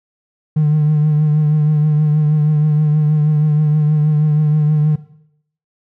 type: tone with vibrato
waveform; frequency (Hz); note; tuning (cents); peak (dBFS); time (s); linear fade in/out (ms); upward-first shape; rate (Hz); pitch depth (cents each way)
triangle; 151.5; D#3; -46; -7; 0.56-4.96; 10; triangle; 6.3; 41
effects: noise-tail reverb RT60 0.7 s tail -18 dB re dry + tanh soft clip ceiling -6 dBFS